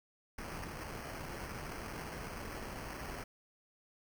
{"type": "noise with sample-and-hold", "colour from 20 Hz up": "pink", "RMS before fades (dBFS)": -44, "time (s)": [0.38, 3.24], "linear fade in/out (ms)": 5, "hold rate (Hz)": 3675, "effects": []}